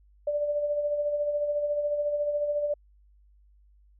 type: tone with tremolo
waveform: sine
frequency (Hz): 587.3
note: D5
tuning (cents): 0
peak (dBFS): -23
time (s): 0.27-2.74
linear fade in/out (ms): 5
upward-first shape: sine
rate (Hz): 14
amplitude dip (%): 45
effects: added 50 Hz sine -56 dBFS peak until 3.99 s